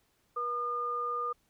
sine tone pair together, 481.8 / 1214 Hz, B4 / D#6, -43 / -43 cents, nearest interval octave + major third, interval 1600 cents, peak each -39 / -31 dBFS, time 0.36-1.33 s, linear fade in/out 10 ms, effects pink hiss -72 dBFS RMS until 1.49 s

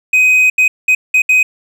triangle tone bursts at uneven times, 2512 Hz, D#7, 16 cents sharp, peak -5 dBFS, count 5, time 0.13-0.5 / 0.58-0.68 / 0.88-0.95 / 1.14-1.22 / 1.29-1.43 s, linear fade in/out 5 ms, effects none

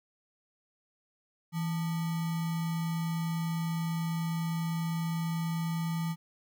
sine tone with sample-and-hold, 164.81 Hz, E3, in tune, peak -29 dBFS, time 1.52-6.16 s, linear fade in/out 50 ms, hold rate 1050 Hz, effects none

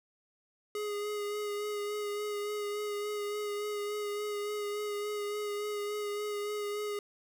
square tone with vibrato, 415.1 Hz, G#4, 1 cent flat, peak -34 dBFS, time 0.75-6.99 s, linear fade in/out 2 ms, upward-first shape sine, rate 3.5 Hz, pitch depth 21 cents each way, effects none

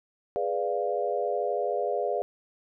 sine chord, G# diminished seventh, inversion none, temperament equal, 415.3 / 493.9 / 587.3 / 698.5 Hz, G#4 / B4 / D5 / F5, 0 / 0 / 0 / 0 cents, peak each -31 dBFS, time 0.36-2.22 s, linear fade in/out 0 ms, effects none

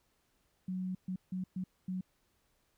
sine tone bursts at uneven times, 185 Hz, F#3, in tune, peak -34 dBFS, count 5, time 0.68-0.95 / 1.08-1.16 / 1.32-1.44 / 1.56-1.64 / 1.88-2.01 s, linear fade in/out 5 ms, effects pink hiss -75 dBFS RMS until 2.77 s

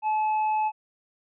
triangle tone with tanh clipping, 861 Hz, A5, 38 cents flat, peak -23 dBFS, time 0.02-0.72 s, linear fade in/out 50 ms, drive 9 dB, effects resampled to 8000 Hz

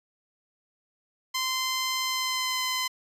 10% pulse tone with pitch glide, 1037 to 1024.5 Hz, C6 to C6, -16 to -37 cents, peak -18 dBFS, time 1.34-2.88 s, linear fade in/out 10 ms, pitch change -21 cents, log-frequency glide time 2.03-2.62 s, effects resampled to 32000 Hz

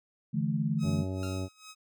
sine chord, D suspended second, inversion none, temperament equal with one note detuned, 146.83 / 164.81 / 216.5 Hz, D3 / E3 / A3, 0 / 0 / -28 cents, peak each -31 dBFS, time 0.33-1.04 s, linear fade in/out 20 ms
10% pulse tone with tremolo, 1271 Hz, D#6, 36 cents sharp, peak -35 dBFS, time 0.78-1.75 s, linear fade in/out 50 ms, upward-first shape sine, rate 2.3 Hz, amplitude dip 90%
harmonic tone, 94 Hz, F#2, 28 cents sharp, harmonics 1 / 2 / 3 / 4 / 5 / 6 / 7 / 9, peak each -33 / -41 / -38 / -42 / -50 / -44 / -48 / -52 dBFS, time 0.82-1.49 s, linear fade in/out 50 ms
sawtooth tone with exponential decay, 1378 Hz, F6, 24 cents flat, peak -37 dBFS, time 1.23-1.52 s, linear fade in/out 1 ms, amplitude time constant 62 ms
effects none

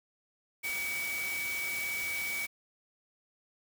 sine tone in noise, 2272 Hz, C#7, 42 cents sharp, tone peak -33 dBFS, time 0.63-2.47 s, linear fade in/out 20 ms, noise white, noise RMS -40 dBFS, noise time 0.63-2.47 s, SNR +4 dB, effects none

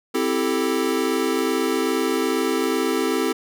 square chord, A minor seventh, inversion first, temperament equal, 261.6 / 329.6 / 392 / 440 Hz, C4 / E4 / G4 / A4, 0 / 0 / 0 / 0 cents, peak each -26 dBFS, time 0.14-3.33 s, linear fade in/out 10 ms, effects none

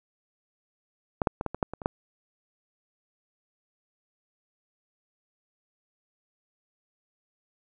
clicks, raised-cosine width 1 ms, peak -10 / -7 / -16 / -15 / -19 / -10 / -21 / -24 / -10 dBFS, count 9, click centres 1.218 / 1.272 / 1.411 / 1.463 / 1.546 / 1.628 / 1.736 / 1.818 / 1.859 s, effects none

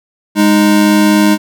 square tone pair together, 206.3 / 310 Hz, G#3 / D#4, -11 / -6 cents, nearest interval perfect fifth, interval 705 cents, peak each -10 dBFS, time 0.35-1.38 s, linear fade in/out 50 ms, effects none

